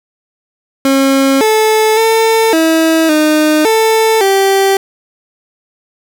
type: tone with pitch steps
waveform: 30% pulse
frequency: 271.1 / 435.6 / 448.4 / 323.3 / 306.6 / 443.8 / 389.7 Hz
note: C#4 / A4 / A4 / E4 / D#4 / A4 / G4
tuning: -38 / -17 / +33 / -34 / -25 / +15 / -10 cents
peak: -5 dBFS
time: 0.85-4.77 s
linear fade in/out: 2 ms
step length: 560 ms
effects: none